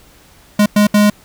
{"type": "tone bursts at uneven times", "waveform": "square", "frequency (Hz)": 207.7, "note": "G#3", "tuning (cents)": 0, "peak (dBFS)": -8, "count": 3, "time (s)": [[0.59, 0.66], [0.76, 0.87], [0.94, 1.1]], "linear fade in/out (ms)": 5, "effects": ["pink hiss -46 dBFS RMS until 1.24 s"]}